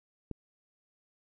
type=click; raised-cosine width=3 ms; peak=-24 dBFS; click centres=0.313 s; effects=none